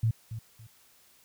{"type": "tone with echo", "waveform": "sine", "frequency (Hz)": 112.4, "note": "A2", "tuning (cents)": 37, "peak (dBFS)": -22, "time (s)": [0.03, 0.11], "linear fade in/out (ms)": 5, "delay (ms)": 280, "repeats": 2, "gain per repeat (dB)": -12, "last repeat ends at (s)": 0.67, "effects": ["white hiss -61 dBFS RMS until 1.24 s"]}